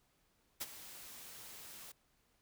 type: noise with ADSR envelope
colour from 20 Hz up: white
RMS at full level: -38 dBFS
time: 0.6-1.92 s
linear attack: 18 ms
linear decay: 30 ms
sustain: -14 dB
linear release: 6 ms
effects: pink hiss -75 dBFS RMS until 2.41 s